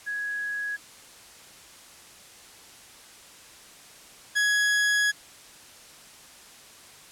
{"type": "tone pair in turn", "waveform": ["sine", "40% pulse"], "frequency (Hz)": [1666, 1672.7], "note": ["G#6", "G#6"], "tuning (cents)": [5, 12], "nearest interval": "unison", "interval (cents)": 7, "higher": "second", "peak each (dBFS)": [-28, -20], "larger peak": "second", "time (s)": [[0.06, 0.77], [4.35, 5.12]], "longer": "second", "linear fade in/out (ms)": 20, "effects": ["white hiss -49 dBFS RMS until 7.11 s", "low-pass 10000 Hz 12 dB/octave"]}